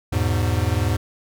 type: chord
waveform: square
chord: E major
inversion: none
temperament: equal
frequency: 82.41 / 103.83 / 123.47 Hz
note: E2 / G#2 / B2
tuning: 0 / 0 / 0 cents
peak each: -23 / -22 / -28 dBFS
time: 0.12-0.97 s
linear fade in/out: 10 ms
effects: none